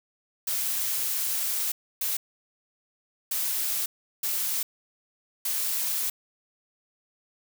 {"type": "noise bursts at uneven times", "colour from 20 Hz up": "blue", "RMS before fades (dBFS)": -28, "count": 5, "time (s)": [[0.47, 1.72], [2.01, 2.17], [3.31, 3.86], [4.23, 4.63], [5.45, 6.1]], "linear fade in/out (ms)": 5, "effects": []}